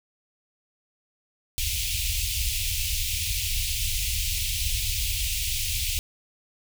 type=band-stop noise; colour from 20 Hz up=pink; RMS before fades=-27 dBFS; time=1.58-5.99 s; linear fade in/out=0 ms; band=100 to 2400 Hz; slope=48 dB/octave; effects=none